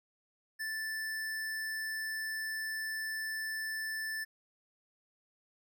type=tone; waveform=square; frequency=1760 Hz; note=A6; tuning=in tune; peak=-36 dBFS; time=0.59-4.25 s; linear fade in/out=20 ms; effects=none